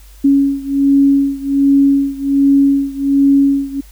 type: beating tone pair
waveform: sine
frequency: 277.2 / 278.5 Hz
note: C#4 / C#4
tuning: 0 / +8 cents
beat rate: 1.3 Hz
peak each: -11 / -13 dBFS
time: 0.24-3.81 s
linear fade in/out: 10 ms
effects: added 50 Hz sine -37 dBFS peak until 3.91 s + white hiss -47 dBFS RMS until 3.91 s